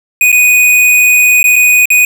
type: tone with dropouts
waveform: square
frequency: 2483 Hz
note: D#7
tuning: 4 cents flat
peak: -5 dBFS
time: 0.21-2.05 s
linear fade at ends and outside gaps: 2 ms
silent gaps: 0.318-0.326 / 1.43-1.441 / 1.558-1.562 / 1.856-1.903 s
effects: none